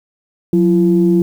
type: tone pair together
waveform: sine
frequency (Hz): 181.31 / 339.7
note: F#3 / F4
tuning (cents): -35 / -48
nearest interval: major seventh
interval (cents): 1087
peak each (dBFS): -11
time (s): 0.53-1.22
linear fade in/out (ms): 2
effects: tanh soft clip ceiling -1 dBFS + 7-bit